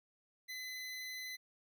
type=tone; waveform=25% pulse; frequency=2022 Hz; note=B6; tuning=40 cents sharp; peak=-39 dBFS; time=0.48-1.37 s; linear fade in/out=20 ms; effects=none